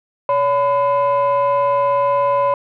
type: tone pair together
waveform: sine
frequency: 565 / 1006.7 Hz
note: C#5 / B5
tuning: +33 / +33 cents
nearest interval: minor seventh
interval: 1000 cents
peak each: -14 dBFS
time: 0.29-2.54 s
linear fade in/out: 2 ms
effects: tanh soft clip ceiling -10 dBFS